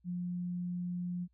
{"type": "tone", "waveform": "sine", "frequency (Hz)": 177.3, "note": "F3", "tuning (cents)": 26, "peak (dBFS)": -34, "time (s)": [0.04, 1.28], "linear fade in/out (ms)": 50, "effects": ["added 60 Hz sine -69 dBFS peak until 1.33 s"]}